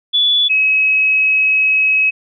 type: tone pair in turn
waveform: sine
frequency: 3439 / 2558 Hz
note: A7 / D#7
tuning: -40 / +47 cents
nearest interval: perfect fourth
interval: 513 cents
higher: first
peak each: -10 dBFS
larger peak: neither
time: 0.13-0.49 / 0.49-2.11 s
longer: second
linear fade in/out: 20 ms
effects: none